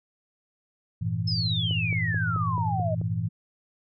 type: chord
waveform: sine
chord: E diminished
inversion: first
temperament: equal with one note detuned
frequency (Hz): 98 / 113.62 / 164.81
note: G2 / Bb2 / E3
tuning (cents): 0 / -44 / 0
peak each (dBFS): -31 / -28 / -30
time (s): 1.01-3.29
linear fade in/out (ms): 10
type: exponential sweep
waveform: sine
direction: down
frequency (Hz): 5274 to 605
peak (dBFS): -27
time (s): 1.27-2.95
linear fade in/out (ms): 10
type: click train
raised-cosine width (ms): 2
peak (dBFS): -26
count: 7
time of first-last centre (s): 1.71-3.014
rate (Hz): 4.6
effects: none